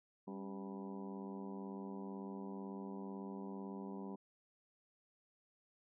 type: harmonic tone with a mistuned harmonic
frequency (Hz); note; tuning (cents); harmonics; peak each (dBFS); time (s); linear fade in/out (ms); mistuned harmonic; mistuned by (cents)
98; G2; 0; 2 / 3 / 4 / 5 / 6 / 7 / 8 / 9 / 10; -46 / -51 / -51 / -58 / -61 / -62 / -60 / -60 / -57; 0.27-4.16; 10; 3; -96
effects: none